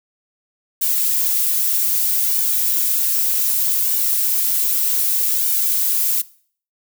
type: noise with flanger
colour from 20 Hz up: violet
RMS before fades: -18 dBFS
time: 0.81-6.22 s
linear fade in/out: 10 ms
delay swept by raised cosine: 1.5 to 5.7 ms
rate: 0.64 Hz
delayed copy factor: -0.65
effects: noise-tail reverb RT60 0.5 s tail -20 dB re dry